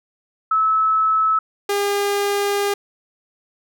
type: tone pair in turn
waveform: sine / sawtooth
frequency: 1300 / 404.4 Hz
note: E6 / G#4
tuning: -24 / -46 cents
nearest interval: octave + minor sixth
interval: 2022 cents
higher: first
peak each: -14 dBFS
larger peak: neither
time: 0.51-1.39 / 1.69-2.74 s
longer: second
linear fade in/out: 5 ms
effects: none